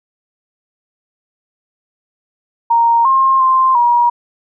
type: tone with pitch steps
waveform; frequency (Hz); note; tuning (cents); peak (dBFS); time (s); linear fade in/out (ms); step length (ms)
sine; 931 / 1065 / 1047 / 956; A#5 / C6 / C6 / A#5; -2 / +30 / +1 / +43; -8; 2.7-4.1; 10; 350
effects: none